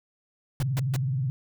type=noise bursts; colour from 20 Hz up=pink; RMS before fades=-34 dBFS; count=3; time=0.6-0.964 s; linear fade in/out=2 ms; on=28 ms; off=140 ms
type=tone with vibrato; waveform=sine; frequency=131.7 Hz; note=C3; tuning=12 cents sharp; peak=-24 dBFS; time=0.6-1.3 s; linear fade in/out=0 ms; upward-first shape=sine; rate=19 Hz; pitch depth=170 cents each way
effects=none